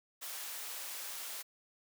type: high-pass noise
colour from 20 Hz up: white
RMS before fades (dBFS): -43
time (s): 0.21-1.43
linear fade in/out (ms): 20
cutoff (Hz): 550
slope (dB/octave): 12
effects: none